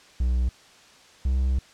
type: tone pair in turn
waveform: triangle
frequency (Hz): 61.74 / 65.01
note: B1 / C2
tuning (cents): 0 / -11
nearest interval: minor second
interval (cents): 89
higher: second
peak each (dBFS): -18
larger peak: neither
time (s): 0.2-0.49 / 1.25-1.59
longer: second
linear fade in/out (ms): 5
effects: white hiss -52 dBFS RMS until 1.73 s + low-pass 6000 Hz 12 dB/octave